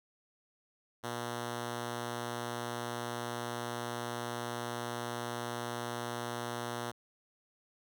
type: tone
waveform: 5% pulse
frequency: 120 Hz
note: B2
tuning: 49 cents flat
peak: -25 dBFS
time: 1.03-6.92 s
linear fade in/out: 20 ms
effects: none